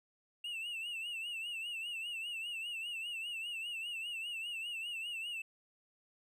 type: tone with vibrato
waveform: triangle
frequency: 2765 Hz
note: F7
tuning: 18 cents flat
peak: -37 dBFS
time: 0.44-5.42 s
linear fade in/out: 5 ms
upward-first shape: sine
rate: 5 Hz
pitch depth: 93 cents each way
effects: none